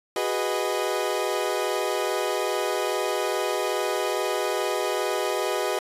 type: chord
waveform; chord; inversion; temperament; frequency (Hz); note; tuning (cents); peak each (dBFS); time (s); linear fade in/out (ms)
30% pulse; G# minor seventh; third; equal with one note detuned; 370 / 412.4 / 493.9 / 622.3; F#4 / G#4 / B4 / D#5; 0 / -12 / 0 / 0; -27; 0.16-5.79; 2
effects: resampled to 32000 Hz